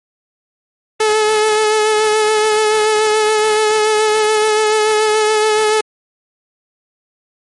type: tone with vibrato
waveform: sawtooth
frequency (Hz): 430.1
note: A4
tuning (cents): -39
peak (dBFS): -7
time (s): 1-5.81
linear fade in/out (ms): 5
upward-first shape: sine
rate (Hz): 7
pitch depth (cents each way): 24
effects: MP3 48 kbps